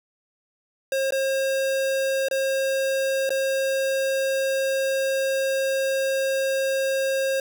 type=tone with dropouts; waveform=square; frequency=537 Hz; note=C5; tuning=45 cents sharp; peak=-22 dBFS; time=0.92-7.4 s; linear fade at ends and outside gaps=2 ms; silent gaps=1.107-1.122 / 2.285-2.311 / 3.293-3.304 s; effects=none